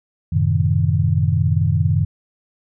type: chord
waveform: sine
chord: F# diminished seventh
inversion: none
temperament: equal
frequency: 92.5 / 110 / 130.81 / 155.56 Hz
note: F#2 / A2 / C3 / Eb3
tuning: 0 / 0 / 0 / 0 cents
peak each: -18 / -21 / -21 / -19 dBFS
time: 0.32-2.05 s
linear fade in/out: 10 ms
effects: none